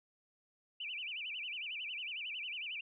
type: tone with vibrato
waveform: sine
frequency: 2656 Hz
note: E7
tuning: 12 cents sharp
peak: -39 dBFS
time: 0.8-2.81 s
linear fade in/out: 5 ms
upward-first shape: sine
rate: 11 Hz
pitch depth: 240 cents each way
effects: none